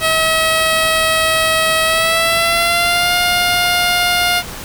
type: tone with pitch glide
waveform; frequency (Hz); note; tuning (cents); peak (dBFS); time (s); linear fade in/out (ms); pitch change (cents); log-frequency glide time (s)
10% pulse; 642 to 708.2; E5 to F5; -46 to +24; -4; 0-4.43; 50; +170; 1.83-3.13
effects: pink hiss -29 dBFS RMS until 4.64 s